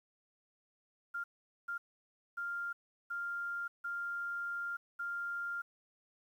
sine tone bursts at uneven times, 1397 Hz, F6, in tune, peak -36 dBFS, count 6, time 1.14-1.24 / 1.68-1.78 / 2.37-2.73 / 3.1-3.68 / 3.84-4.77 / 4.99-5.62 s, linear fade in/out 10 ms, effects 11-bit

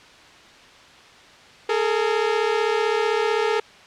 sawtooth tone pair together, 420 / 455.7 Hz, G#4 / A#4, +19 / -39 cents, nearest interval minor second, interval 142 cents, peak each -18 dBFS, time 1.69-3.6 s, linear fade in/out 5 ms, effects white hiss -47 dBFS RMS until 3.86 s + low-pass 4000 Hz 12 dB/octave

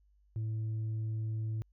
sine tone with tanh clipping, 110 Hz, A2, in tune, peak -33 dBFS, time 0.36-1.62 s, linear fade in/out 0 ms, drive 2 dB, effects added 50 Hz sine -64 dBFS peak until 1.72 s

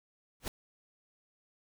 pink noise with exponential growth, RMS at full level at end -31 dBFS, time 0.4-0.48 s, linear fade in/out 1 ms, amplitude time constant 16 ms, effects none

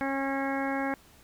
harmonic tone, 272.6 Hz, C#4, 29 cents flat, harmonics 1 / 2 / 3 / 4 / 5 / 6 / 7 / 8, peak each -31 / -35 / -34 / -40 / -42 / -37 / -42 / -40 dBFS, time 0.01-0.94 s, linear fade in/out 0 ms, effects pink hiss -57 dBFS RMS until 1.23 s

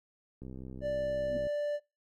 click train, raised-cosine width 3 ms, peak -32 dBFS, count 69, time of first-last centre 0.42-1.469 s, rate 64.8 Hz
triangle tone, 587.3 Hz, D5, in tune, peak -28 dBFS, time 0.81-1.8 s, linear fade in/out 50 ms
sine tone with exponential growth, 249.4 Hz, B3, 17 cents sharp, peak -31 dBFS, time 1.25-1.37 s, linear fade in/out 2 ms, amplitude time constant 26 ms
effects noise-tail reverb RT60 0.3 s tail -26 dB re dry

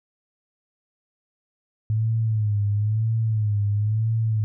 sine tone with vibrato, 107.4 Hz, A2, 41 cents flat, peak -19 dBFS, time 1.9-4.44 s, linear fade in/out 0 ms, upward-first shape sine, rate 1 Hz, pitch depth 85 cents each way, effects none

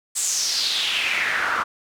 pink noise with band-pass filter sweep, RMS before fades -23 dBFS, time 0.15-1.64 s, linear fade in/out 20 ms, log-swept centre 8100 to 1200 Hz, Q 4.1, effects none

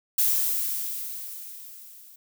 violet noise with level ramp, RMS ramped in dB -21 to -50 dBFS, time 0.18-2.16 s, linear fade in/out 5 ms, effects none

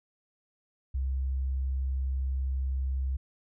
sine tone, 66.1 Hz, C2, 18 cents sharp, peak -27 dBFS, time 0.94-3.17 s, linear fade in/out 10 ms, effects none

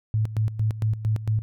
sine tone with tremolo, 108.8 Hz, A2, 19 cents flat, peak -19 dBFS, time 0.14-1.42 s, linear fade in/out 0 ms, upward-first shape square, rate 4.4 Hz, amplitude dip 75%, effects none

